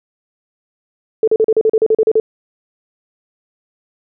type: tone bursts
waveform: sine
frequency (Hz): 440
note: A4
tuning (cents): 0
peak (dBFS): -8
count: 12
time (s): 1.23-2.2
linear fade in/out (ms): 2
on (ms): 46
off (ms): 38
effects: none